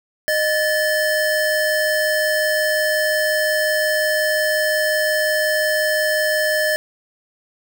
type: tone pair together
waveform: square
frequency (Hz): 615.2 / 1740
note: D#5 / A6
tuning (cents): -20 / -20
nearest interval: octave + tritone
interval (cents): 1800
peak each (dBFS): -20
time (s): 0.28-6.76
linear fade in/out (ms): 0
effects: 7-bit